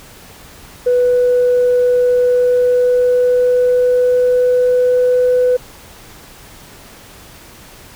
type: tone with pitch glide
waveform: sine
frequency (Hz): 493.9 to 499.1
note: B4 to B4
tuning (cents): 0 to +18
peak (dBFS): -8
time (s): 0.86-5.57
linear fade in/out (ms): 10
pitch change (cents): +18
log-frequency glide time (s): 2-5.38
effects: tanh soft clip ceiling -6 dBFS + pink hiss -39 dBFS RMS until 7.95 s